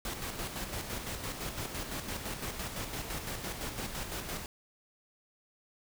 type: noise with tremolo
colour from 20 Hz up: pink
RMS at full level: -37 dBFS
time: 0.05-4.46 s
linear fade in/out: 2 ms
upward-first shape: square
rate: 5.9 Hz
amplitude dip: 45%
effects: none